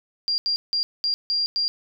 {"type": "tone bursts at uneven times", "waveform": "sine", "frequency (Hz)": 4774, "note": "D8", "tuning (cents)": 28, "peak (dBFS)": -20, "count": 6, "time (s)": [[0.28, 0.38], [0.46, 0.56], [0.73, 0.83], [1.04, 1.14], [1.3, 1.46], [1.56, 1.68]], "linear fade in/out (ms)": 0, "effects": []}